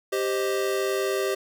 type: chord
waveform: square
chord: C minor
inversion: second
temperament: equal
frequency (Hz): 392 / 523.3 / 622.3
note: G4 / C5 / Eb5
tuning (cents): 0 / 0 / 0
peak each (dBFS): -26 / -31 / -32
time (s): 0.12-1.35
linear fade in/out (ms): 10
effects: none